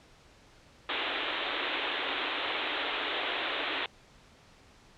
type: band-pass noise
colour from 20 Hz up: white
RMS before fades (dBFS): -33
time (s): 0.89-3.86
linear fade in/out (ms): 2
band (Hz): 270 to 3800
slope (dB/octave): 96
effects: pink hiss -58 dBFS RMS until 4.97 s + low-pass 6000 Hz 12 dB/octave

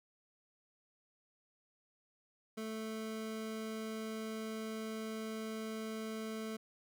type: tone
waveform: 25% pulse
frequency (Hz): 220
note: A3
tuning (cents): 0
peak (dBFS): -36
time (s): 2.57-6.57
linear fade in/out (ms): 10
effects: none

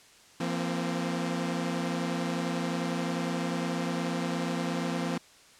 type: chord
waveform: sawtooth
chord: F suspended fourth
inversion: none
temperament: equal with one note detuned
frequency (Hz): 170.63 / 233.1 / 261.6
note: F3 / Bb3 / C4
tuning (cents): -40 / 0 / 0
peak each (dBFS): -28 / -31 / -30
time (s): 0.4-5.18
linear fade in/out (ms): 5
effects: white hiss -56 dBFS RMS until 5.59 s + low-pass 8000 Hz 12 dB/octave

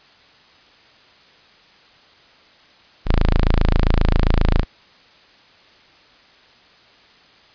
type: tone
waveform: sawtooth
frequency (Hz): 27.5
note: A0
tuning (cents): 0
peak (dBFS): -9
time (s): 3.05-4.65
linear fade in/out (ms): 50
effects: white hiss -50 dBFS RMS until 7.54 s + resampled to 11025 Hz

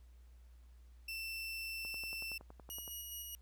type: tone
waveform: 30% pulse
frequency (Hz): 2676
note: E7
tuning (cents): +25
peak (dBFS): -38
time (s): 1.08-2.38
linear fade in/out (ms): 5
type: click train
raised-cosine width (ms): 1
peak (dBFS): -39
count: 12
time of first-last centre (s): 1.85-2.878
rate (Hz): 10.7
type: tone with tremolo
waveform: 5% pulse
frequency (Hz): 2900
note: F#7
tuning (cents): -35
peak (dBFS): -35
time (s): 2.7-3.35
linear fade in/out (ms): 0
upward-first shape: square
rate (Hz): 4.8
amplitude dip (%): 25
effects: added 60 Hz sine -56 dBFS peak until 3.41 s + pink hiss -75 dBFS RMS until 3.41 s

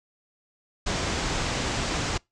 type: low-pass noise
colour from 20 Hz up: pink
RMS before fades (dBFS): -28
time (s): 0.86-2.18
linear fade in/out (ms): 10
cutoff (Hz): 7700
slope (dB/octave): 48
effects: noise-tail reverb RT60 0.2 s tail -26 dB re dry

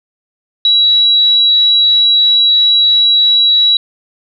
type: tone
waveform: sine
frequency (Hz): 3899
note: B7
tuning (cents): -23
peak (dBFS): -6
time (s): 0.65-3.77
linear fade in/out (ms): 2
effects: none

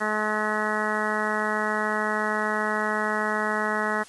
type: harmonic tone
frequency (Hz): 213.4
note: G#3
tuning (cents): +47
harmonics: 1 / 2 / 3 / 4 / 5 / 6 / 7 / 8 / 9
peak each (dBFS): -32 / -32 / -32 / -32 / -32 / -32 / -32 / -32 / -32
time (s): 0-4.04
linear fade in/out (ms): 20
effects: white hiss -48 dBFS RMS until 4.08 s + resampled to 24000 Hz

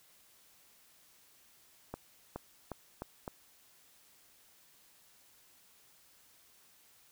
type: accelerating click train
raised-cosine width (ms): 1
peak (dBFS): -25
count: 5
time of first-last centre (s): 1.94-3.278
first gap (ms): 420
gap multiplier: 0.85
effects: white hiss -64 dBFS RMS until 7.11 s

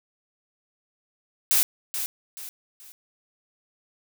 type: noise with echo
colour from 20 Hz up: blue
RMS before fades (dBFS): -20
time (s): 1.51-1.63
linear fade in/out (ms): 0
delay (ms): 430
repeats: 3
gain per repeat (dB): -9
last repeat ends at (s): 2.92
effects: none

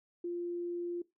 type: tone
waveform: sine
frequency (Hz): 347.9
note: F4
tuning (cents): -7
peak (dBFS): -34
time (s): 0.24-1.02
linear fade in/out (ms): 5
effects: noise-tail reverb RT60 0.2 s tail -20 dB re dry

